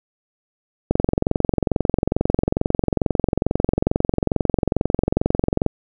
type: click train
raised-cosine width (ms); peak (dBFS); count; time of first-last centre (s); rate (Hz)
2; -3; 107; 0.91-5.663; 22.3
effects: none